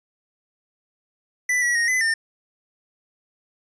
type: tone with pitch steps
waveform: square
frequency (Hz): 1987 / 1931 / 1866 / 2017 / 1808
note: B6 / B6 / A#6 / B6 / A6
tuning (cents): +10 / -39 / +1 / +36 / +47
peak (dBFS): -19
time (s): 1.49-2.14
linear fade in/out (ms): 5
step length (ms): 130
effects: resampled to 22050 Hz